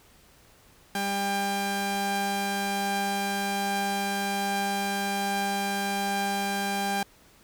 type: tone pair together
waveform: sawtooth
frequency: 198.94 / 797 Hz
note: G3 / G5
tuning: +26 / +28 cents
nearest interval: 2 octaves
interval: 2402 cents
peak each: -27 / -24 dBFS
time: 0.95-7.03 s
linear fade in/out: 2 ms
effects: pink hiss -57 dBFS RMS until 7.43 s